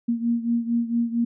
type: beating tone pair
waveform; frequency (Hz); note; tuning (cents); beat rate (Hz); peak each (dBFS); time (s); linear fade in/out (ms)
sine; 233.2 / 237.6; A#3 / A#3; +1 / +33; 4.4; -22 / -26; 0.08-1.25; 10
effects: none